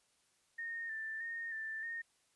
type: tone with vibrato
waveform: sine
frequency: 1807 Hz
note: A6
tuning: 46 cents sharp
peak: -39 dBFS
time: 0.58-2.02 s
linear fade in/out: 10 ms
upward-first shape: square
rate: 1.6 Hz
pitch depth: 33 cents each way
effects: white hiss -74 dBFS RMS until 2.35 s + resampled to 24000 Hz